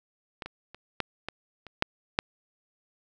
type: clicks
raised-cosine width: 0.3 ms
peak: -20 / -22 / -28 / -11 / -17 / -28 / -6 / -6 dBFS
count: 8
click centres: 0.422 / 0.46 / 0.746 / 1.003 / 1.286 / 1.667 / 1.824 / 2.189 s
effects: none